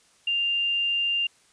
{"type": "tone", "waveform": "sine", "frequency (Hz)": 2794, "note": "F7", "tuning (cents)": 0, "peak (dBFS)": -22, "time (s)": [0.27, 1.27], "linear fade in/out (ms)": 5, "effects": ["white hiss -60 dBFS RMS until 1.52 s", "resampled to 22050 Hz"]}